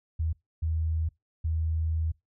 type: tone bursts at uneven times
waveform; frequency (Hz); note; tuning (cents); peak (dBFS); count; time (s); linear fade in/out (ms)
sine; 80.2; E2; -47; -25; 3; 0.19-0.33 / 0.62-1.09 / 1.44-2.12; 10
effects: noise-tail reverb RT60 0.2 s tail -24 dB re dry